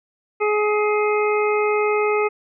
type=harmonic tone; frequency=420.6 Hz; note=G#4; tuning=22 cents sharp; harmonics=1 / 2 / 3 / 5 / 6; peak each=-18 / -26 / -25 / -28 / -29 dBFS; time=0.4-2.29 s; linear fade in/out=20 ms; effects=none